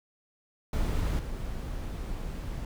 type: noise with level steps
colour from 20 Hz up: brown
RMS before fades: -28 / -35 dBFS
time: 0.73-2.65 s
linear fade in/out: 2 ms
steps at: 1.19 s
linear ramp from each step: 2 ms
effects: none